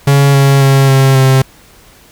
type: tone with pitch steps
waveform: 45% pulse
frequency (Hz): 140 / 138.15 / 136.33 / 134.53 / 132.75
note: C#3 / C#3 / C#3 / C3 / C3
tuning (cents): +18 / -6 / -28 / +49 / +25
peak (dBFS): -5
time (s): 0.07-1.42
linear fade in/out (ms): 5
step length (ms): 270
effects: pink hiss -42 dBFS RMS until 2.11 s